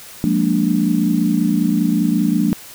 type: chord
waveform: sine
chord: Bb dominant seventh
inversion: second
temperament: equal with one note detuned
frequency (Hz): 177.97 / 207.7 / 233.1 / 293.7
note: F3 / Ab3 / Bb3 / D4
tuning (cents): +33 / 0 / 0 / 0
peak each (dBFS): -19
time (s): 0.24-2.53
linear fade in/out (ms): 0
effects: white hiss -38 dBFS RMS until 2.74 s